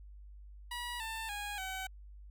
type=tone with pitch steps; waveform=15% pulse; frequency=967 / 891.9 / 822.6 / 758.7 Hz; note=B5 / A5 / G#5 / F#5; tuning=-37 / +23 / -17 / +43 cents; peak=-32 dBFS; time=0.71-1.87 s; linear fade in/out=5 ms; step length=290 ms; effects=added 50 Hz sine -49 dBFS peak until 2.3 s